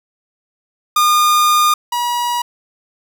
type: tone pair in turn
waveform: 45% pulse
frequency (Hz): 1215 / 964.3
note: D#6 / B5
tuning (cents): -42 / -42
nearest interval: major third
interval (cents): 400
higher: first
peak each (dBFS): -10 / -16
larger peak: first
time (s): 0.96-1.74 / 1.92-2.42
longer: first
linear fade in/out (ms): 5
effects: none